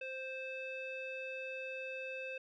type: tone with low-pass filter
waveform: square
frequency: 523.3 Hz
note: C5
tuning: in tune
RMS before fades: -43 dBFS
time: 0.01-2.38 s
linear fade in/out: 5 ms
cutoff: 2700 Hz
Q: 5.5
effects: none